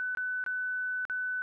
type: tone with dropouts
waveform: sine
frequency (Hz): 1500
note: F#6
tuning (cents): +23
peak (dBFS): -30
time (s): 0-1.42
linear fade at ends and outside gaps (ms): 0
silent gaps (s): 0.15-0.172 / 0.44-0.463 / 1.052-1.098
effects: none